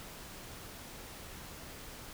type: silence
effects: pink hiss -48 dBFS RMS until 2.13 s